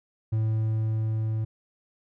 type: tone with level ramp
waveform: triangle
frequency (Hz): 110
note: A2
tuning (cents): 0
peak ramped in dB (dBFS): -20 to -23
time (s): 0.32-1.45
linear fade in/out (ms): 10
effects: none